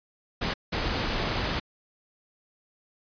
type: noise bursts at uneven times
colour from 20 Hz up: pink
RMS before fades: -28 dBFS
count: 2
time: 0.41-0.54 / 0.72-1.6 s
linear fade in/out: 10 ms
effects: resampled to 11025 Hz